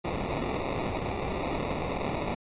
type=noise with sample-and-hold; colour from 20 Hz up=violet; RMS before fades=-31 dBFS; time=0.04-2.35 s; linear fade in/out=10 ms; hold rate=1575 Hz; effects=resampled to 8000 Hz